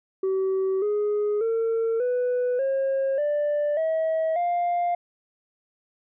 sine tone with pitch steps, 381.9 / 416.5 / 454.2 / 495.3 / 540.1 / 589 / 642.3 / 700.4 Hz, G4 / G#4 / A#4 / B4 / C#5 / D5 / E5 / F5, -45 / +5 / -45 / +5 / -45 / +5 / -45 / +5 cents, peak -19 dBFS, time 0.23-4.95 s, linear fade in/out 5 ms, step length 590 ms, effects tanh soft clip ceiling -20 dBFS

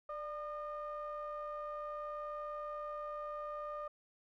triangle ring-modulated tone, 311.1 Hz, D#4, in tune, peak -35 dBFS, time 0.09-3.88 s, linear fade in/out 5 ms, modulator 903 Hz, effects none

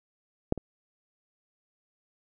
clicks, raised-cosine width 2 ms, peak -9 / -23 dBFS, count 2, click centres 0.524 / 0.577 s, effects none

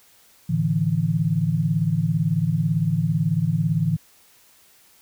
sine chord, A suspended fourth, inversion none, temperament equal, 110 / 146.83 / 164.81 Hz, A2 / D3 / E3, 0 / 0 / 0 cents, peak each -26 / -23 / -21 dBFS, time 0.49-3.97 s, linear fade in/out 10 ms, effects white hiss -55 dBFS RMS until 5.01 s

